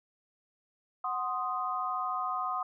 sine chord, C diminished, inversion second, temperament equal, 740 / 1046.5 / 1244.5 Hz, Gb5 / C6 / Eb6, 0 / 0 / 0 cents, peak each -36 / -35 / -33 dBFS, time 1.04-2.63 s, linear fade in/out 5 ms, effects none

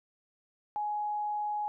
sine tone, 837 Hz, G#5, 13 cents sharp, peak -30 dBFS, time 0.76-1.68 s, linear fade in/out 0 ms, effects none

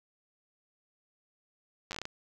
slowing click train, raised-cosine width 0.2 ms, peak -20 dBFS, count 8, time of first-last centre 1.91-2.054 s, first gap 9 ms, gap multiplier 1.27, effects none

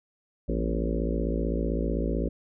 harmonic tone with a mistuned harmonic, 55.7 Hz, A1, 22 cents sharp, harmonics 1 / 3 / 4 / 5 / 6 / 7 / 8 / 9 / 10, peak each -28 / -33 / -34 / -35 / -36 / -36 / -37 / -38 / -38 dBFS, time 0.48-2.29 s, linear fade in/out 10 ms, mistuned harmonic 4, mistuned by +86 cents, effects none

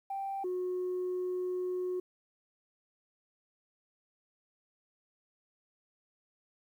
sine tone pair in turn, 784 / 364.3 Hz, G5 / F#4, 0 / -27 cents, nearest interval octave + minor second, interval 1327 cents, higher first, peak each -33 / -30 dBFS, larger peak second, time 0.1-0.44 / 0.44-2 s, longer second, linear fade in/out 5 ms, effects tanh soft clip ceiling -29 dBFS + 11-bit

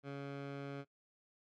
15% pulse tone, 140 Hz, C#3, 18 cents sharp, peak -36 dBFS, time 0.03-0.85 s, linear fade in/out 50 ms, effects noise-tail reverb RT60 0.1 s tail -22 dB re dry + low-pass 3000 Hz 12 dB/octave

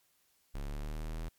square linear sweep, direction up, 34.45 to 41.2 Hz, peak -37 dBFS, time 0.54-1.29 s, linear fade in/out 10 ms, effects white hiss -72 dBFS RMS until 1.38 s + MP3 96 kbps

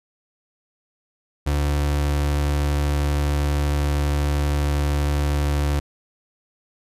35% pulse tone, 72.6 Hz, D2, 19 cents flat, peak -17 dBFS, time 1.46-5.8 s, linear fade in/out 10 ms, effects resampled to 32000 Hz

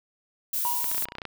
violet noise, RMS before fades -28 dBFS, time 0.53-1.05 s, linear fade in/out 5 ms
triangle tone with exponential decay, 964 Hz, B5, 42 cents flat, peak -23 dBFS, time 0.65-1.16 s, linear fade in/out 0 ms, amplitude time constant 110 ms
clicks, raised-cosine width 0.3 ms, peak -19 dBFS, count 12, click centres 0.843 / 0.915 / 0.947 / 0.98 / 1.024 / 1.055 / 1.086 / 1.121 / 1.153 / 1.184 / 1.218 / 1.253 s
effects none

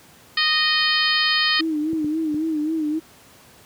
harmonic tone, 619 Hz, D#5, 9 cents flat, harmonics 2 / 3 / 4 / 5 / 6 / 7 / 8, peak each -27 / -22 / -27 / -23 / -28 / -23 / -27 dBFS, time 0.37-1.61 s, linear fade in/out 5 ms
sine tone with vibrato, 311.1 Hz, D#4, in tune, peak -20 dBFS, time 1.59-3 s, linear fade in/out 20 ms, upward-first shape sine, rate 3.7 Hz, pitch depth 74 cents each way
clicks, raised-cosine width 3 ms, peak -19 dBFS, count 3, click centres 1.931 / 2.045 / 2.343 s
effects pink hiss -49 dBFS RMS until 3.65 s + high-pass 100 Hz 12 dB/octave

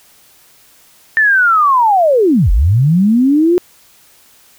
sine linear two-way sweep, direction down then up, 1800 to 38.98 to 363.3 Hz, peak -7 dBFS, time 1.17-3.58 s, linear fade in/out 0 ms, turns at 2.51 s, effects white hiss -47 dBFS RMS until 4.58 s

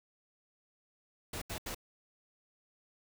pink noise bursts, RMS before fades -40 dBFS, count 3, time 1.33-1.747 s, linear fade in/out 5 ms, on 87 ms, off 78 ms, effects none

